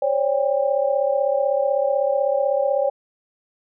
sine tone cluster, 536 / 572 / 798 Hz, C5 / D5 / G5, +42 / -46 / +31 cents, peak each -21 / -20 / -26 dBFS, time 0.02-2.9 s, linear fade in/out 5 ms, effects none

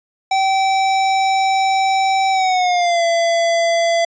square tone with pitch glide, 771 to 675.1 Hz, G5 to E5, -29 to +41 cents, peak -14 dBFS, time 0.31-4.05 s, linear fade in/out 5 ms, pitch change -230 cents, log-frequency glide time 2.31-3.04 s, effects resampled to 16000 Hz

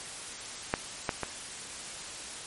clicks, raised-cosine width 0.5 ms, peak -10 / -12 / -15 dBFS, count 3, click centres 0.739 / 1.092 / 1.233 s, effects white hiss -41 dBFS RMS until 2.46 s + MP3 48 kbps

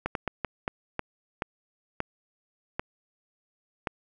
slowing click train, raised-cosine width 0.5 ms, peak -13 dBFS, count 10, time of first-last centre 0.06-3.872 s, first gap 92 ms, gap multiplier 1.36, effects none

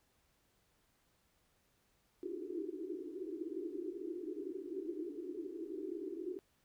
white band-pass noise, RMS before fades -43 dBFS, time 2.23-6.39 s, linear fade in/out 0 ms, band 300 to 400 Hz, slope 96 dB/octave, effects pink hiss -75 dBFS RMS until 6.64 s

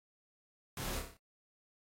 pink noise with echo, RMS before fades -42 dBFS, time 0.77-0.99 s, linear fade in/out 2 ms, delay 30 ms, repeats 6, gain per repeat -4 dB, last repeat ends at 1.17 s, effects AAC 48 kbps

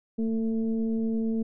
sine tone with frequency modulation, 225.3 Hz, A3, 41 cents sharp, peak -24 dBFS, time 0.18-1.43 s, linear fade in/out 10 ms, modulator 221 Hz, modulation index 0.64, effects none

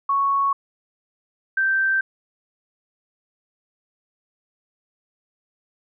sine tone pair in turn, 1108.7 / 1562.1 Hz, C#6 / G6, 0 / -7 cents, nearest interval tritone, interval 593 cents, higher second, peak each -17 dBFS, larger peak neither, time 0.09-0.53 / 1.57-2.01 s, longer neither, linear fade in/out 5 ms, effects none

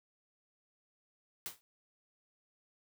white noise with exponential decay, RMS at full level -37 dBFS, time 1.46-1.61 s, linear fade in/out 0 ms, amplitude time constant 31 ms, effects high-pass 60 Hz 12 dB/octave

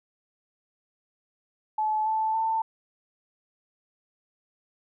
sine tone with pitch steps, 862 / 876.6 / 891.4 Hz, A5 / A5 / A5, -36 / -7 / +22 cents, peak -23 dBFS, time 1.78-2.62 s, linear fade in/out 5 ms, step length 280 ms, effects none

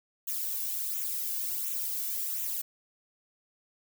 violet noise with flanger, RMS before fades -33 dBFS, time 0.27-2.62 s, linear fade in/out 10 ms, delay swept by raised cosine 0.2 to 1.6 ms, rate 1.4 Hz, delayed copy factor -0.6, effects none

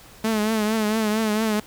sawtooth tone with vibrato, 216.6 Hz, A3, 27 cents flat, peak -16 dBFS, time 0.24-1.6 s, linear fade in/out 5 ms, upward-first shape triangle, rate 4.4 Hz, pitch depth 72 cents each way, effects pink hiss -47 dBFS RMS until 1.66 s

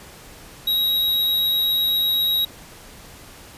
square tone with amplitude modulation, 3823 Hz, A#7, 43 cents sharp, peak -17 dBFS, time 0.67-2.45 s, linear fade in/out 5 ms, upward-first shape sine, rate 166 Hz, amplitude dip 25%, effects pink hiss -43 dBFS RMS until 3.57 s + resampled to 32000 Hz

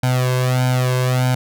sawtooth tone with flanger, 126.9 Hz, B2, 47 cents sharp, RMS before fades -17 dBFS, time 0.03-1.35 s, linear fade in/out 5 ms, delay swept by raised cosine 1.3 to 1.9 ms, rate 1.6 Hz, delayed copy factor +0.95, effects none

